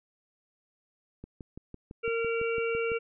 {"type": "click train", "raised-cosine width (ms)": 3, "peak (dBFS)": -29, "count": 11, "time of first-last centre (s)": [1.24, 2.918], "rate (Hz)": 5.96}
{"type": "harmonic tone", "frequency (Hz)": 460, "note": "A#4", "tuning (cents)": -23, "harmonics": [1, 3, 5, 6], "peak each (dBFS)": [-28, -37, -37, -38], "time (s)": [2.03, 2.99], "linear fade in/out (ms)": 20}
{"effects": []}